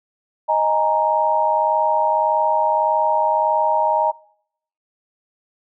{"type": "chord", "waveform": "sine", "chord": "D# suspended fourth", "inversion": "none", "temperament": "equal", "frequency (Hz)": [622.3, 830.6, 932.3], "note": ["D#5", "G#5", "A#5"], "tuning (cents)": [0, 0, 0], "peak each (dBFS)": [-20, -21, -17], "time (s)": [0.48, 4.12], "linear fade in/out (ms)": 20, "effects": ["noise-tail reverb RT60 0.7 s tail -24 dB re dry"]}